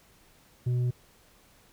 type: tone with tanh clipping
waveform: triangle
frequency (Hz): 123.4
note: B2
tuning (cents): -1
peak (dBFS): -25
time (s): 0.66-0.91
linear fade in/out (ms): 10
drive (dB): 9
effects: pink hiss -60 dBFS RMS until 1.72 s